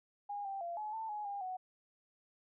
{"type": "tone with pitch steps", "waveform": "sine", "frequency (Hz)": [816, 784, 687, 850, 889, 839, 805, 742], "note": ["G#5", "G5", "F5", "G#5", "A5", "G#5", "G5", "F#5"], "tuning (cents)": [-31, 0, -29, 40, 18, 17, 46, 5], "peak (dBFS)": -38, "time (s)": [0.29, 1.57], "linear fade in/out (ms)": 10, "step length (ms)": 160, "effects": []}